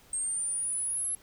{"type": "exponential sweep", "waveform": "sine", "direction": "up", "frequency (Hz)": [8400, 11090], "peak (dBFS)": -28, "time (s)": [0.13, 1.15], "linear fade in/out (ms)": 2, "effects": ["tanh soft clip ceiling -24 dBFS", "pink hiss -58 dBFS RMS until 1.22 s"]}